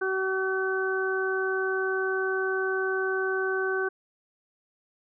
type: harmonic tone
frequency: 380 Hz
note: F#4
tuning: 46 cents sharp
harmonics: 1 / 2 / 3 / 4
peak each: -27 / -37 / -36 / -29 dBFS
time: 0.01-3.89 s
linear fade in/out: 10 ms
effects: none